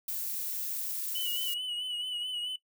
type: noise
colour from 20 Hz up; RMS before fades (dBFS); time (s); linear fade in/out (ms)
violet; -35; 0.08-1.54; 2
type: tone with vibrato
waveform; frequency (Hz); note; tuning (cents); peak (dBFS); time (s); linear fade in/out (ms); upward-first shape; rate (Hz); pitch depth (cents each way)
triangle; 2957; F#7; -2; -31; 1.15-2.56; 5; sine; 4.6; 46
effects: noise-tail reverb RT60 0.1 s tail -17 dB re dry